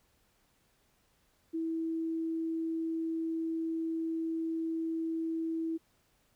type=tone; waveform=sine; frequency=325.9 Hz; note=E4; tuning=20 cents flat; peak=-31 dBFS; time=1.53-5.78 s; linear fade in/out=20 ms; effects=pink hiss -71 dBFS RMS until 6.35 s